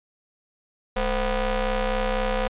sawtooth ring-modulated tone, 242 Hz, B3, 35 cents flat, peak -15 dBFS, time 0.96-2.48 s, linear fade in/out 10 ms, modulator 274 Hz, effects resampled to 8000 Hz

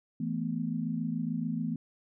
sine chord, E suspended fourth, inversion none, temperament equal, 164.81 / 220 / 246.9 Hz, E3 / A3 / B3, 0 / 0 / 0 cents, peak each -34 dBFS, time 0.2-1.76 s, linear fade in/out 5 ms, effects none

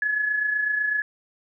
sine tone with amplitude modulation, 1700 Hz, G#6, 40 cents sharp, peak -19 dBFS, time 0.02-1.02 s, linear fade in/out 2 ms, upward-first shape sine, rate 28 Hz, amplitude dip 50%, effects none

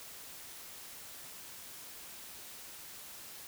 silence, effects white hiss -49 dBFS RMS until 3.47 s

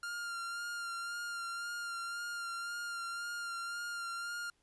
45% pulse tone with vibrato, 1396.9 Hz, F6, in tune, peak -38 dBFS, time 0.03-4.5 s, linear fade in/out 2 ms, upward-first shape sine, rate 1.9 Hz, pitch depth 23 cents each way, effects pink hiss -75 dBFS RMS until 4.62 s + resampled to 24000 Hz

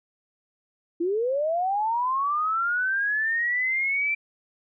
sine linear sweep, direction up, 325.6 to 2352 Hz, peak -22 dBFS, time 1-4.15 s, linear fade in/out 10 ms, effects none

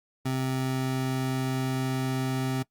square tone pair together, 130.81 / 261.6 Hz, C3 / C4, 0 / 0 cents, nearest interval octave, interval 1200 cents, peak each -29 / -31 dBFS, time 0.25-2.63 s, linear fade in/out 10 ms, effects noise-tail reverb RT60 0.1 s tail -22 dB re dry + Opus 48 kbps

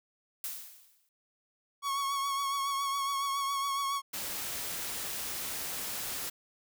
blue noise with exponential decay, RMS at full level -35 dBFS, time 0.44-1.09 s, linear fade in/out 1 ms, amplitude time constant 140 ms
45% pulse tone with vibrato, 1108.7 Hz, C#6, in tune, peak -30 dBFS, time 1.82-4.02 s, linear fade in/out 50 ms, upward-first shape triangle, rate 7.2 Hz, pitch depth 39 cents each way
white noise, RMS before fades -37 dBFS, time 4.13-6.3 s, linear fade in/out 10 ms
effects none

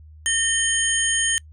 sine tone cluster, 1827 / 3100 / 6570 / 8980 Hz, A#6 / G7 / G#8 / C#9, -35 / -20 / -20 / +21 cents, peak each -24 dBFS, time 0.26-1.38 s, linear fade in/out 0 ms, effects noise-tail reverb RT60 0.1 s tail -26 dB re dry + added 77 Hz sine -42 dBFS peak until 1.52 s

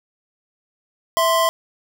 square tone pair together, 657.7 / 1044 Hz, E5 / C6, -4 / -4 cents, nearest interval minor sixth, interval 800 cents, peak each -19 / -18 dBFS, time 1.17-1.49 s, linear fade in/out 0 ms, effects none

